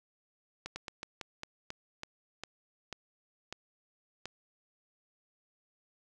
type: slowing click train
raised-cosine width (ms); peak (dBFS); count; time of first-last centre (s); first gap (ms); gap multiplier
0.2; -22; 12; 0.66-4.256; 100; 1.22
effects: none